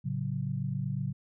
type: chord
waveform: sine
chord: F# minor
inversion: first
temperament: just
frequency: 111 / 138.75 / 185 Hz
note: A2 / C#3 / F#3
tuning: +16 / +2 / 0 cents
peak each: -36 / -32 / -36 dBFS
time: 0.04-1.13 s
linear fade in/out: 20 ms
effects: none